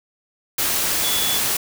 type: tone in noise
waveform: sine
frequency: 3420 Hz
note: A7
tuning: 50 cents flat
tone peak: -24 dBFS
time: 1.04-1.38 s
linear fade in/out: 5 ms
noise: white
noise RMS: -21 dBFS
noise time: 0.58-1.57 s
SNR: -6 dB
effects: none